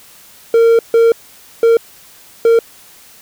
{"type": "tone bursts at uneven times", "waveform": "triangle", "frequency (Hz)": 460, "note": "A#4", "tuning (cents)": -23, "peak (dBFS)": -4, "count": 4, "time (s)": [[0.54, 0.79], [0.94, 1.12], [1.63, 1.77], [2.45, 2.59]], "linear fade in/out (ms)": 2, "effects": ["white hiss -42 dBFS RMS until 3.21 s"]}